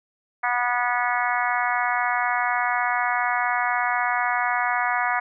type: harmonic tone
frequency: 244.1 Hz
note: B3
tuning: 20 cents flat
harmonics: 3 / 4 / 5 / 6 / 7 / 8 / 9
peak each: -26 / -27 / -28 / -29 / -29 / -30 / -31 dBFS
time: 0.43-5.2 s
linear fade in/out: 10 ms
effects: none